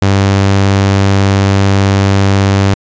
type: tone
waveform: sawtooth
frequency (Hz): 98.2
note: G2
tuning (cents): +4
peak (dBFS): -3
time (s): 0.02-2.74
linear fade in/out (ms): 0
effects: resampled to 16000 Hz